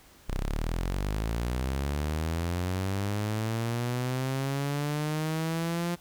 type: linear sweep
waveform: sawtooth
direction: up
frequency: 30 to 174.61 Hz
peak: -24 dBFS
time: 0.28-5.96 s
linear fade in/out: 20 ms
effects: pink hiss -56 dBFS RMS until 6 s